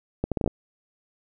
accelerating click train, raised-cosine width 2 ms, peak -11 dBFS, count 7, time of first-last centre 0.24-0.477 s, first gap 77 ms, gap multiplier 0.72, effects none

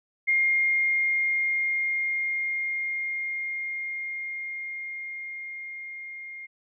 sine tone with level ramp, 2125 Hz, C7, 26 cents sharp, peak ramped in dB -19 to -37 dBFS, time 0.27-6.47 s, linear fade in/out 20 ms, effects none

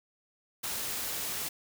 white noise, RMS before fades -35 dBFS, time 0.63-1.49 s, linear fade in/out 10 ms, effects none

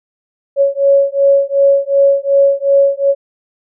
sine beating tone pair, 554.4 / 557.1 Hz, C#5 / C#5, 0 / +9 cents, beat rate 2.7 Hz, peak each -11 dBFS, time 0.56-3.15 s, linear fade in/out 50 ms, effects none

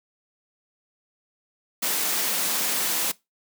white high-pass noise, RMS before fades -25 dBFS, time 1.82-3.12 s, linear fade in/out 10 ms, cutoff 160 Hz, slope 96 dB/octave, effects noise-tail reverb RT60 0.2 s tail -21 dB re dry

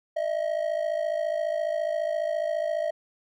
triangle ring-modulated tone, 635 Hz, D#5, 35 cents sharp, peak -20 dBFS, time 0.16-2.91 s, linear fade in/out 10 ms, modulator 27.3 Hz, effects none

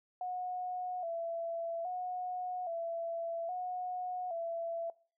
sine tone with vibrato, 698.5 Hz, F5, in tune, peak -35 dBFS, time 0.21-4.9 s, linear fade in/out 2 ms, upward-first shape square, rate 0.61 Hz, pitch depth 72 cents each way, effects noise-tail reverb RT60 0.4 s tail -21 dB re dry

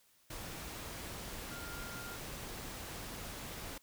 sine tone in noise, 1402 Hz, F6, 6 cents sharp, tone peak -48 dBFS, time 1.51-2.16 s, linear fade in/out 5 ms, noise pink, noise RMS -45 dBFS, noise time 0.3-3.78 s, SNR -6 dB, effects white hiss -69 dBFS RMS until 3.82 s

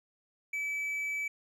triangle tone, 2300 Hz, D7, 37 cents flat, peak -30 dBFS, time 0.53-1.28 s, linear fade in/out 5 ms, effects none

